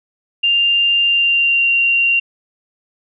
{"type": "tone with pitch glide", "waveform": "sine", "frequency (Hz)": [2794, 2764], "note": ["F7", "F7"], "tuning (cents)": [0, -19], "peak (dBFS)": -11, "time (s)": [0.43, 2.2], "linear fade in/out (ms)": 10, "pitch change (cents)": -19, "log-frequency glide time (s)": [1.04, 1.68], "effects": []}